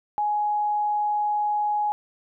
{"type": "tone", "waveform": "sine", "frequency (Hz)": 836, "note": "G#5", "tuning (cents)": 11, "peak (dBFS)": -21, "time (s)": [0.18, 1.92], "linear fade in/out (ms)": 0, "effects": []}